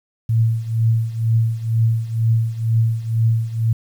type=tone with tremolo; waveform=sine; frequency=113.4 Hz; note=A#2; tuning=47 cents flat; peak=-11 dBFS; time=0.29-3.73 s; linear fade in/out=5 ms; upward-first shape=triangle; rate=2.1 Hz; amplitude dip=85%; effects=8-bit